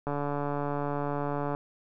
click train, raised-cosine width 1 ms, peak -18 dBFS, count 214, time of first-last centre 0.07-1.549 s, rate 144 Hz, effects none

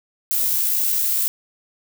violet noise with amplitude modulation, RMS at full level -19 dBFS, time 0.31-1.28 s, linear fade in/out 0 ms, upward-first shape sine, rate 61.6 Hz, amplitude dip 25%, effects none

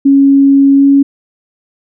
sine tone with pitch glide, 276.2 to 278.1 Hz, C#4 to C#4, -6 to +6 cents, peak -3 dBFS, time 0.05-1.03 s, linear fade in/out 10 ms, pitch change +12 cents, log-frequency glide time 0.76-0.84 s, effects none

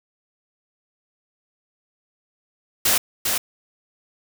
white noise with echo, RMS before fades -18 dBFS, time 2.85-2.98 s, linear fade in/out 5 ms, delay 400 ms, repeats 1, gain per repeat -4 dB, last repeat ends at 3.38 s, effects none

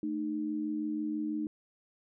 sine tone pair together, 220 / 306.1 Hz, A3 / D#4, 0 / -28 cents, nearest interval tritone, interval 572 cents, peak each -37 / -32 dBFS, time 0.03-1.47 s, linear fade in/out 2 ms, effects none

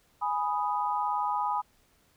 sine chord, G# minor, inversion none, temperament equal, 830.6 / 987.8 / 1244.5 Hz, G#5 / B5 / D#6, 0 / 0 / 0 cents, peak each -30 / -30 / -33 dBFS, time 0.21-1.62 s, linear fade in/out 20 ms, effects pink hiss -66 dBFS RMS until 2.16 s

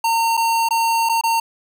square tone with dropouts, 914 Hz, A#5, 34 cents flat, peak -16 dBFS, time 0.04-1.4 s, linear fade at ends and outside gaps 5 ms, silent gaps 0.37-0.374 / 0.688-0.707 / 1.09-1.094 / 1.212-1.236 s, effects none

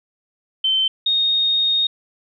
sine tone pair in turn, 3089 / 3712 Hz, G7 / A#7, -26 / -8 cents, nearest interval minor third, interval 318 cents, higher second, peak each -15 dBFS, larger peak neither, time 0.64-0.88 / 1.06-1.87 s, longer second, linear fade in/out 5 ms, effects none

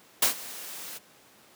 white noise with ADSR envelope, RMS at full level -20 dBFS, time 0.22-0.99 s, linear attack 6 ms, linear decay 110 ms, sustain -20 dB, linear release 22 ms, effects pink hiss -56 dBFS RMS until 1.55 s + high-pass 200 Hz 12 dB/octave

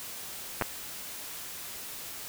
clicks, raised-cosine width 0.5 ms, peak -12 dBFS, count 2, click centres 0.613 / 0.622 s, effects white hiss -41 dBFS RMS until 2.28 s

